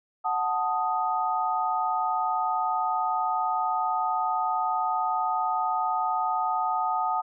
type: chord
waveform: sine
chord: D# diminished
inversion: first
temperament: equal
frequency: 740 / 880 / 1244.5 Hz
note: F#5 / A5 / D#6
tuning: 0 / 0 / 0 cents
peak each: -28 dBFS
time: 0.24-7.22 s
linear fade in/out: 20 ms
effects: none